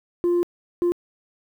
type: tone bursts at uneven times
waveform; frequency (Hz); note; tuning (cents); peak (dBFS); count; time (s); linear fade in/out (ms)
sine; 349.2; F4; 0; -15; 2; 0.24-0.43 / 0.82-0.92; 0
effects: tanh soft clip ceiling -16 dBFS + 9-bit